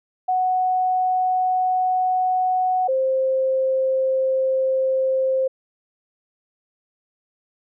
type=tone pair in turn; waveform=sine; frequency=740 / 526.1 Hz; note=F#5 / C5; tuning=0 / +9 cents; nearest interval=tritone; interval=591 cents; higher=first; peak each=-17 dBFS; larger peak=neither; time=0.28-2.88 / 2.88-5.48 s; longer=neither; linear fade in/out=10 ms; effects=none